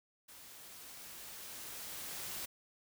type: noise with level ramp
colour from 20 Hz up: white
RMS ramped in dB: -55 to -42 dBFS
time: 0.28-2.46 s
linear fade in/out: 10 ms
effects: none